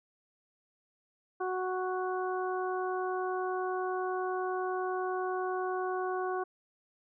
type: harmonic tone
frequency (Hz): 370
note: F#4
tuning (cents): 0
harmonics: 1 / 2 / 3 / 4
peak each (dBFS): -33 / -36 / -38 / -42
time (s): 1.4-6.44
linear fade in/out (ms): 10
effects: none